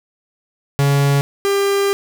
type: tone pair in turn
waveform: 45% pulse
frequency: 140.7 / 398 Hz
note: C#3 / G4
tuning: +26 / +26 cents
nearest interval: octave + tritone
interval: 1800 cents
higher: second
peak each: -12 / -14 dBFS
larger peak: first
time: 0.79-1.21 / 1.45-1.93 s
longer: second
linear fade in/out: 0 ms
effects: none